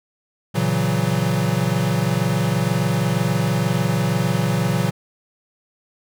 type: chord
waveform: square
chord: F# dominant seventh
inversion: first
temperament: equal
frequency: 116.54 / 138.59 / 164.81 / 185 Hz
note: A#2 / C#3 / E3 / F#3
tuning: 0 / 0 / 0 / 0 cents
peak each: -24 dBFS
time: 0.54-4.91 s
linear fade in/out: 20 ms
effects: none